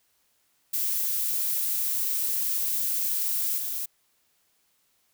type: noise with level steps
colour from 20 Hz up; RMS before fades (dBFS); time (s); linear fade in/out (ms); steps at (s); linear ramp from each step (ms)
violet; -27 / -31; 0.73-3.86; 10; 3.58; 2
effects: white hiss -69 dBFS RMS until 5.13 s